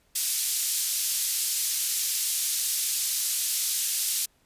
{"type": "band-pass noise", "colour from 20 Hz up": "white", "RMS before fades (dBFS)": -27, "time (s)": [0.15, 4.26], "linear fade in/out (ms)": 10, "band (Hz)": [4300, 13000], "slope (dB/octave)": 12, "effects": ["pink hiss -66 dBFS RMS until 4.45 s", "resampled to 32000 Hz"]}